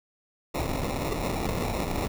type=noise with sample-and-hold; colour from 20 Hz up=pink; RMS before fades=-29 dBFS; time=0.54-2.08 s; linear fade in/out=10 ms; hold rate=1575 Hz; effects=none